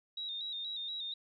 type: tone with vibrato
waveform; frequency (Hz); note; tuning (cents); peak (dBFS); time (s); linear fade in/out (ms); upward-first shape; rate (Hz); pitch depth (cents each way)
sine; 3755; A#7; +12; -37; 0.17-1.14; 5; square; 4.2; 50
effects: none